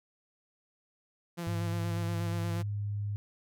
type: tone with vibrato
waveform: sawtooth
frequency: 170 Hz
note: F3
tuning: 46 cents flat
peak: -31 dBFS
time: 1.37-2.63 s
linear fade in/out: 20 ms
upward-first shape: square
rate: 8.4 Hz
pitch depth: 20 cents each way
type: tone with pitch glide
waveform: sine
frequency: 103.83 to 102.7 Hz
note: G#2 to G#2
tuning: 0 to -19 cents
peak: -31 dBFS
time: 1.47-3.16 s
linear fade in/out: 0 ms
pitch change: -19 cents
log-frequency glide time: 1.99-2.83 s
effects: none